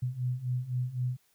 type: beating tone pair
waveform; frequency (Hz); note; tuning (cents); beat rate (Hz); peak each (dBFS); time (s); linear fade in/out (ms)
sine; 123.1 / 127; B2 / B2; -5 / +49; 3.9; -34 / -31; 0.02-1.17; 10
effects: white hiss -69 dBFS RMS until 1.34 s